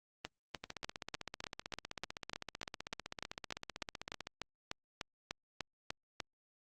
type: two click trains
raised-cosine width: 0.2 ms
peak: -21 / -24 dBFS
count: 21 / 58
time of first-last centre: 0.25-6.202 / 0.64-4.271 s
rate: 3.36 / 15.7 Hz
effects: Opus 32 kbps